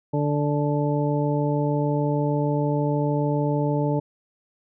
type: harmonic tone with a mistuned harmonic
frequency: 146.6 Hz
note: D3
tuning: 3 cents flat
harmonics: 1 / 2 / 3 / 4 / 6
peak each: -23 / -26 / -28 / -29 / -31 dBFS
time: 0.13-4 s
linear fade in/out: 10 ms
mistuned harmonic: 6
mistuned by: -16 cents
effects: none